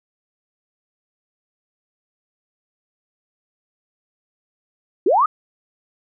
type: linear sweep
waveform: sine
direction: up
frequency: 311.1 to 1300 Hz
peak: -12 dBFS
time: 5.06-5.26 s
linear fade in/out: 5 ms
effects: none